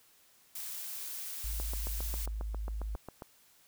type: noise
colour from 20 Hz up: blue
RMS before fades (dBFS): -41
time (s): 0.55-2.26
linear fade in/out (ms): 5
type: tone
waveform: sine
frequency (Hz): 53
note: G#1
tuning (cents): +36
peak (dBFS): -34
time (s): 1.44-2.96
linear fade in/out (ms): 5
type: click train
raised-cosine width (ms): 1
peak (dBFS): -28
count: 13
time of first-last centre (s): 1.6-3.222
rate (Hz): 7.4
effects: white hiss -64 dBFS RMS until 3.67 s